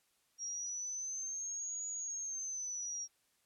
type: exponential two-way sweep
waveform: sine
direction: up then down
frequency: 5630 to 6830 to 5630 Hz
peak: -38 dBFS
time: 0.38-3.08 s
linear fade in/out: 50 ms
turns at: 1.87 s
effects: white hiss -75 dBFS RMS until 3.45 s + low-pass 12000 Hz 12 dB/octave